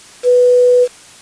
sine tone with quantisation, 493.9 Hz, B4, in tune, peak -6 dBFS, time 0.23-0.88 s, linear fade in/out 50 ms, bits 5, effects white hiss -39 dBFS RMS until 1.21 s + resampled to 22050 Hz

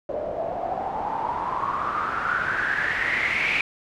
white noise with low-pass filter sweep, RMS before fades -26 dBFS, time 0.09-3.61 s, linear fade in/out 2 ms, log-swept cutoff 570 to 2400 Hz, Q 8.6, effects none

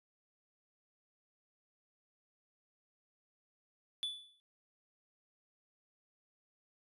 triangle tone with exponential decay, 3466 Hz, A7, 27 cents flat, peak -31 dBFS, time 4.03-4.4 s, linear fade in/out 0 ms, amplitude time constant 79 ms, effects resampled to 32000 Hz

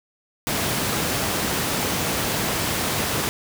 pink high-pass noise, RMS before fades -24 dBFS, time 0.47-3.29 s, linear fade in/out 0 ms, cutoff 100 Hz, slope 12 dB/octave, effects none

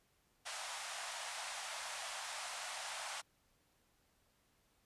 pink band-pass noise, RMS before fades -45 dBFS, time 0.45-3.22 s, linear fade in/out 20 ms, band 640 to 10000 Hz, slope 48 dB/octave, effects pink hiss -75 dBFS RMS until 4.85 s + resampled to 32000 Hz

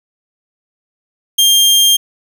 sawtooth tone, 3200 Hz, G7, 35 cents sharp, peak -4 dBFS, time 1.38-1.97 s, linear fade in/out 10 ms, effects none

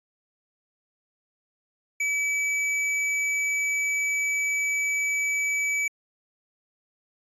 square tone, 2294 Hz, D7, 41 cents flat, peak -24 dBFS, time 2-5.88 s, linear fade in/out 5 ms, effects resampled to 24000 Hz

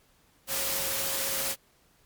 sine tone in noise, 544 Hz, C#5, 33 cents flat, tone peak -40 dBFS, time 0.47-1.56 s, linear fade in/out 50 ms, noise white, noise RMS -30 dBFS, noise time 0.47-1.56 s, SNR -13 dB, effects pink hiss -64 dBFS RMS until 2.05 s + MP3 96 kbps

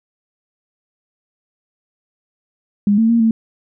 sine tone with pitch steps, 204.1 / 224.7 / 232.4 / 224.3 Hz, G#3 / A3 / A#3 / A3, -30 / +37 / -5 / +34 cents, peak -10 dBFS, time 2.87-3.31 s, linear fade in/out 2 ms, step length 110 ms, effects none

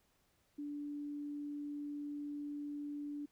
sine tone, 291.2 Hz, D4, 15 cents flat, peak -40 dBFS, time 0.58-3.26 s, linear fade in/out 10 ms, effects pink hiss -75 dBFS RMS until 3.31 s

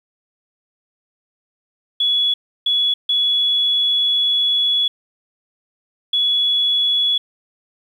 sine tone bursts at uneven times, 3388 Hz, G#7, 34 cents sharp, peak -14 dBFS, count 4, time 2-2.34 / 2.66-2.94 / 3.09-4.88 / 6.13-7.18 s, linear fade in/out 5 ms, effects 8-bit

